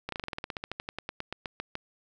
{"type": "slowing click train", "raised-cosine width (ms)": 0.3, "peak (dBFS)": -18, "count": 22, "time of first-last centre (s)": [0.09, 1.754], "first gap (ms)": 33, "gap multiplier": 1.08, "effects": []}